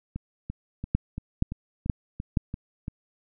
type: two click trains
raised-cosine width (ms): 5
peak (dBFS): -20 / -9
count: 9 / 4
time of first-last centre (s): 0.16-2.881 / 0.95-2.372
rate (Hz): 2.94 / 2.11
effects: none